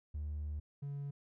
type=tone pair in turn; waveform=triangle; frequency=75 / 141.58 Hz; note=D2 / C#3; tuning=+37 / +37 cents; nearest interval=major seventh; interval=1100 cents; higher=second; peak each=-34 / -36 dBFS; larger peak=first; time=0.14-0.6 / 0.82-1.11 s; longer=first; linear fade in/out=10 ms; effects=tanh soft clip ceiling -33 dBFS